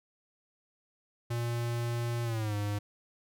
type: tone with pitch glide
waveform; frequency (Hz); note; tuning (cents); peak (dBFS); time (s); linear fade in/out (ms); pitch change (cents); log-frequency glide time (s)
square; 118.4 to 103.07; A#2 to G#2; +27 to -13; -31; 1.3-2.79; 10; -240; 2.24-2.55
effects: none